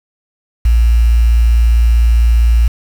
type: tone with quantisation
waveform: sine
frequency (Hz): 57.7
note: A#1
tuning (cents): -17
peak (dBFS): -6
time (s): 0.65-2.68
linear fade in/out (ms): 5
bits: 5
effects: none